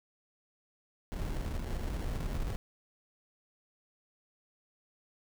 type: noise with sample-and-hold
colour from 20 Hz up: brown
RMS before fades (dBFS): -35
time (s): 1.12-2.56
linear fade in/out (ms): 0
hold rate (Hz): 1225
effects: none